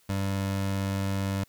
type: tone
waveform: 25% pulse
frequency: 97.7 Hz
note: G2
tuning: 5 cents flat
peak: -23 dBFS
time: 0.09-1.44 s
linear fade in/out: 5 ms
effects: white hiss -63 dBFS RMS until 1.48 s